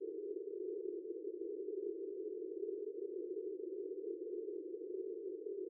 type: band-pass noise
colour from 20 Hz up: pink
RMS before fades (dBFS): -44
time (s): 0-5.69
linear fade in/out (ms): 20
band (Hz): 340 to 450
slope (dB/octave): 96
effects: none